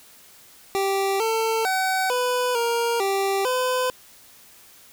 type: tone with pitch steps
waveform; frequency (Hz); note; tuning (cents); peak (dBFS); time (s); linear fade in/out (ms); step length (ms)
25% pulse; 391 / 447.8 / 757 / 497.2 / 468.1 / 391.8 / 507; G4 / A4 / F#5 / B4 / A#4 / G4 / B4; -4 / +30 / +39 / +12 / +7 / -1 / +45; -17; 0.75-3.9; 0; 450
effects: white hiss -50 dBFS RMS until 4.92 s